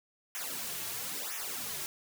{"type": "noise with flanger", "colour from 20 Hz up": "white", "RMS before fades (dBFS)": -38, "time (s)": [0.35, 1.86], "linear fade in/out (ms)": 0, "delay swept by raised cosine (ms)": [0.22, 4.02], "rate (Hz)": 1, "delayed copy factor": -0.95, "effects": []}